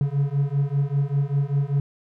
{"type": "beating tone pair", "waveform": "triangle", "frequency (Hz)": [138.59, 143.69], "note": ["C#3", "D3"], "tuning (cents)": [0, -37], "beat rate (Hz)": 5.1, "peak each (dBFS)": -21, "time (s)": [0.01, 1.8], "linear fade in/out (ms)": 2, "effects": []}